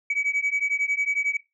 sine beating tone pair, 2270 / 2281 Hz, C#7 / C#7, +41 / +49 cents, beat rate 11 Hz, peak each -24 dBFS, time 0.1-1.37 s, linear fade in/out 5 ms, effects noise-tail reverb RT60 0.2 s tail -17 dB re dry + tanh soft clip ceiling -18 dBFS

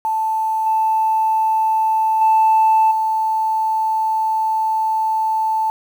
sine tone with level steps, 880 Hz, A5, in tune, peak -16 / -13 / -9 / -15 dBFS, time 0.05-5.7 s, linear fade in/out 0 ms, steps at 0.66 / 2.21 / 2.91 s, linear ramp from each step 5 ms, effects tanh soft clip ceiling -7 dBFS + 7-bit

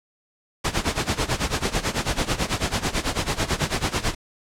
pink noise with tremolo, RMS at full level -21 dBFS, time 0.64-4.15 s, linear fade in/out 10 ms, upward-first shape sine, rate 9.1 Hz, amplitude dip 85%, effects low-pass 8000 Hz 12 dB/octave

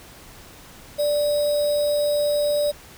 sine tone with sample-and-hold, 587.3 Hz, D5, in tune, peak -18 dBFS, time 0.98-2.72 s, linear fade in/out 20 ms, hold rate 4410 Hz, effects pink hiss -45 dBFS RMS until 2.97 s

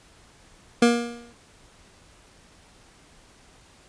25% pulse tone with exponential decay, 236.9 Hz, A#3, 28 cents sharp, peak -9 dBFS, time 0.82-1.33 s, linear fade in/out 5 ms, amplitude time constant 110 ms, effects pink hiss -54 dBFS RMS until 3.88 s + resampled to 22050 Hz

